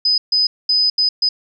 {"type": "tone bursts at uneven times", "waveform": "sine", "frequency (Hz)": 5010, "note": "D#8", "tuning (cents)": 11, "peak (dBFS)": -12, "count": 5, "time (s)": [[0.05, 0.18], [0.32, 0.47], [0.69, 0.9], [0.98, 1.09], [1.22, 1.29]], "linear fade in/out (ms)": 5, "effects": []}